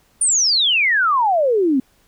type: exponential sweep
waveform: sine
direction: down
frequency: 9430 to 250 Hz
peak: -13 dBFS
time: 0.21-1.8 s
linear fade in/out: 5 ms
effects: pink hiss -58 dBFS RMS until 2.07 s